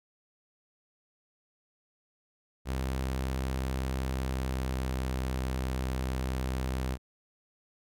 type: tone with pitch glide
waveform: sawtooth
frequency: 65.41 to 64.58 Hz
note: C2 to C2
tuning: 0 to -22 cents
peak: -26 dBFS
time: 2.65-6.98 s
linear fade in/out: 50 ms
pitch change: -22 cents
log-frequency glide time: 4.03-4.97 s
effects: none